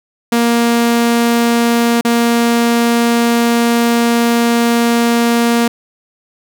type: tone with dropouts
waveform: sawtooth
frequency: 234.8 Hz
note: A#3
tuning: 13 cents sharp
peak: -6 dBFS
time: 0.32-5.68 s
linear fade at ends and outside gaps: 5 ms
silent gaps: 2.011-2.048 s
effects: none